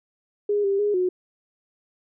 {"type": "tone with pitch steps", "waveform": "sine", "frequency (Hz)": [411.9, 395.3, 413.5, 364.8], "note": ["G#4", "G4", "G#4", "F#4"], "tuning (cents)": [-14, 15, -8, -24], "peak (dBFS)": -19, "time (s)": [0.49, 1.09], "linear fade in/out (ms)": 5, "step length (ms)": 150, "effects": []}